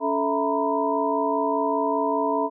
sine tone cluster, 281.2 / 438.3 / 657 / 932 / 997 Hz, C#4 / A4 / E5 / A#5 / B5, +25 / -7 / -6 / -1 / +16 cents, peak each -27 dBFS, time 0-2.5 s, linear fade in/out 50 ms, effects none

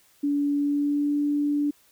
sine tone with pitch glide, 287.1 to 291.1 Hz, D4 to D4, -39 to -15 cents, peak -21 dBFS, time 0.23-1.71 s, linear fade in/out 10 ms, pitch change +24 cents, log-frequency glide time 0.57-1.16 s, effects white hiss -60 dBFS RMS until 1.91 s

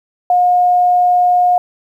sine tone, 717 Hz, F5, 45 cents sharp, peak -8 dBFS, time 0.3-1.58 s, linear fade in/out 2 ms, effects 8-bit

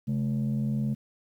sine tone pair together, 135.1 / 214.5 Hz, C#3 / A3, -44 / -44 cents, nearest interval minor sixth, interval 800 cents, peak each -26 dBFS, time 0.07-0.95 s, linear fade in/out 20 ms, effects tanh soft clip ceiling -22 dBFS + 10-bit

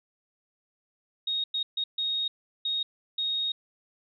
sine tone bursts at uneven times, 3738 Hz, A#7, 4 cents sharp, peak -26 dBFS, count 6, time 1.27-1.44 / 1.54-1.63 / 1.77-1.84 / 1.98-2.28 / 2.65-2.83 / 3.18-3.52 s, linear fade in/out 5 ms, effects none

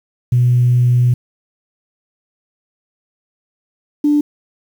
sine tone pair in turn, 122.9 / 294.5 Hz, B2 / D4, -8 / +5 cents, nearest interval octave + minor third, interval 1513 cents, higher second, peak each -8 / -9 dBFS, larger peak first, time 0.32-1.14 / 4.04-4.21 s, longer first, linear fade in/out 5 ms, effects tanh soft clip ceiling -4 dBFS + 7-bit

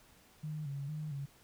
sine tone with vibrato, 146.3 Hz, D3, 6 cents flat, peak -37 dBFS, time 0.43-1.26 s, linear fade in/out 10 ms, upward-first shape square, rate 2.2 Hz, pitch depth 79 cents each way, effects pink hiss -63 dBFS RMS until 1.43 s

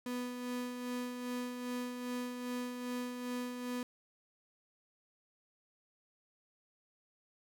35% pulse tone with tremolo, 247.1 Hz, B3, 1 cent sharp, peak -34 dBFS, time 0.06-3.83 s, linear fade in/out 2 ms, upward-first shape sine, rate 2.5 Hz, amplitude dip 45%, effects none

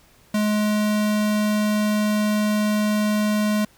square tone, 210.9 Hz, G#3, 27 cents sharp, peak -19 dBFS, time 0.34-3.65 s, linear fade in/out 5 ms, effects pink hiss -55 dBFS RMS until 3.77 s

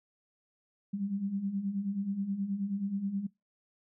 sine beating tone pair, 191.3 / 200.7 Hz, G3 / G3, -42 / +41 cents, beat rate 9.4 Hz, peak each -38 / -32 dBFS, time 0.93-3.27 s, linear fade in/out 10 ms, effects noise-tail reverb RT60 0.2 s tail -23 dB re dry

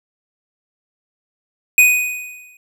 square tone with exponential decay, 2489 Hz, D#7, in tune, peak -6 dBFS, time 1.78-2.57 s, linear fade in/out 2 ms, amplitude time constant 170 ms, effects none

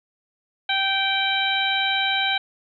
harmonic tone, 779 Hz, G5, 11 cents flat, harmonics 1 / 2 / 3 / 4 / 5, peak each -26 / -26 / -26 / -26 / -26 dBFS, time 0.69-2.38 s, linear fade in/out 5 ms, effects none

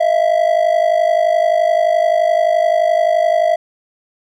triangle ring-modulated tone, 659.3 Hz, E5, in tune, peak -6 dBFS, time 0-3.56 s, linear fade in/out 10 ms, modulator 25.8 Hz, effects none

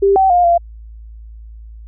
sine tone with pitch steps, 395.5 / 767 / 708 / 687 Hz, G4 / G5 / F5 / F5, +15 / -38 / +23 / -29 cents, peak -8 dBFS, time 0.02-0.58 s, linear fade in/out 10 ms, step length 140 ms, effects added 55 Hz sine -32 dBFS peak until 1.87 s

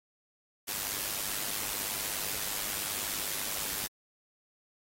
white noise with amplitude modulation, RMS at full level -32 dBFS, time 0.67-3.88 s, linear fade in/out 20 ms, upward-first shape sine, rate 101 Hz, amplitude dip 60%, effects AAC 48 kbps

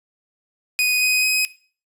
sawtooth tone with pitch steps, 2489 / 2505 / 2521 Hz, D#7 / D#7 / D#7, 0 / +11 / +22 cents, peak -13 dBFS, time 0.79-1.45 s, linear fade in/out 0 ms, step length 220 ms, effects noise-tail reverb RT60 0.4 s tail -18 dB re dry + resampled to 32000 Hz

